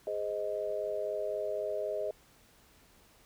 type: chord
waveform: sine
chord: Ab major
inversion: none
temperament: just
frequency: 415.3 / 519.1 / 623 Hz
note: Ab4 / C5 / Eb5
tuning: 0 / -14 / +2 cents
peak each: -37 / -39 / -34 dBFS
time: 0.07-2.11 s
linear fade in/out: 2 ms
effects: pink hiss -62 dBFS RMS until 3.25 s